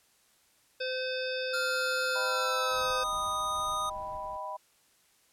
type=harmonic tone; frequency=514 Hz; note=C5; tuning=31 cents flat; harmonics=1 / 3 / 5 / 7 / 9 / 10; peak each=-33 / -38 / -40 / -41 / -43 / -43 dBFS; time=0.8-3.04 s; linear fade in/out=10 ms
type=tone with pitch glide; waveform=square; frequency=1396.9 to 1237.3 Hz; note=F6 to D#6; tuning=0 to -10 cents; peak=-31 dBFS; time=1.53-3.9 s; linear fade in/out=10 ms; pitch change=-210 cents; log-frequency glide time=2.21-2.98 s
type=chord; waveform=sine; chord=Eb augmented; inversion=none; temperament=equal; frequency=622.3 / 784 / 987.8 Hz; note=Eb5 / G5 / B5; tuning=0 / 0 / 0 cents; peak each=-41 / -42 / -37 dBFS; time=2.15-4.57 s; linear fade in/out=10 ms
type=noise with tremolo; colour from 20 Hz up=brown; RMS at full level=-49 dBFS; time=2.71-4.37 s; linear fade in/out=2 ms; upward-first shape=square; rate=2.4 Hz; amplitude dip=35%
effects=white hiss -66 dBFS RMS until 5.32 s + low-pass 12000 Hz 12 dB/octave